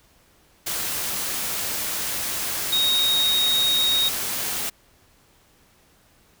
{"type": "tone in noise", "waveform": "sine", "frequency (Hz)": 3754, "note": "A#7", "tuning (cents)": 11, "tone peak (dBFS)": -18, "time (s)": [2.72, 4.09], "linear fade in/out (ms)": 10, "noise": "white", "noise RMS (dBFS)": -27, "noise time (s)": [0.66, 4.7], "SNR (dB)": 6, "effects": ["pink hiss -58 dBFS RMS until 6.4 s"]}